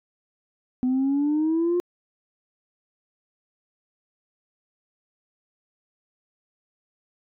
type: exponential sweep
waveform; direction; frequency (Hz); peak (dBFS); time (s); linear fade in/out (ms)
sine; up; 250 to 356.8; -18; 0.83-1.8; 0
effects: tanh soft clip ceiling -17 dBFS